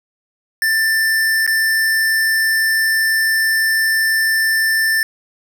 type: tone with dropouts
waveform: square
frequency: 1777 Hz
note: A6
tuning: 17 cents sharp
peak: -14 dBFS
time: 0.62-5.03 s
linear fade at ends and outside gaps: 1 ms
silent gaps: 1.465-1.476 s
effects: none